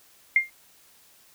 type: tone with exponential decay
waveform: sine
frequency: 2114 Hz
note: C7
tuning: 17 cents sharp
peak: -12 dBFS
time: 0.36-0.5 s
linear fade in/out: 2 ms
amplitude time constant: 30 ms
effects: white hiss -57 dBFS RMS until 1.34 s